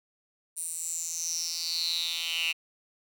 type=tone with high-pass filter sweep; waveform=10% pulse; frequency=166.4 Hz; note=E3; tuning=17 cents sharp; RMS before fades=-32 dBFS; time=0.56-2.53 s; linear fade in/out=20 ms; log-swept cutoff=9400 to 2700 Hz; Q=8.2; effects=none